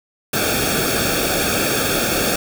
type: noise with comb filter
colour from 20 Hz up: pink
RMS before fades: -19 dBFS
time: 0.33-2.36 s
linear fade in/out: 5 ms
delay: 1 ms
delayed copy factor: -0.85
effects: none